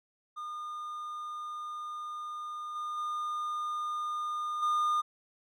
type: tone with level steps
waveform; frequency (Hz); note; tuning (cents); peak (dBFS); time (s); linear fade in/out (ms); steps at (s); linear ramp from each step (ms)
triangle; 1216; D#6; -40; -35 / -32 / -30 / -24; 0.36-5.02; 20; 2.75 / 2.97 / 4.62; 10
effects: none